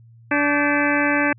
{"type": "harmonic tone with a mistuned harmonic", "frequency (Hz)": 290, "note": "D4", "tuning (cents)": -22, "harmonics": [1, 2, 3, 4, 5, 6, 7, 8, 9], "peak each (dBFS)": [-21, -25, -27, -28, -24, -25, -27, -27, -30], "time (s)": [0.31, 1.33], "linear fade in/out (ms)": 5, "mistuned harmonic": 5, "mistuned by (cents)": 110, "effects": ["added 115 Hz sine -45 dBFS peak until 1.38 s"]}